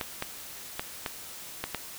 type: clicks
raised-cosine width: 0.3 ms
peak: -14 dBFS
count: 6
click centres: 0.012 / 0.224 / 0.795 / 1.062 / 1.64 / 1.747 s
effects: white hiss -43 dBFS RMS until 1.98 s